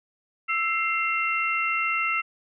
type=tone cluster; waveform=sine; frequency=1323 / 2101 / 2727 Hz; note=E6 / C7 / F7; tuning=+6 / +7 / -42 cents; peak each=-27 dBFS; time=0.48-2.22 s; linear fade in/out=20 ms; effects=none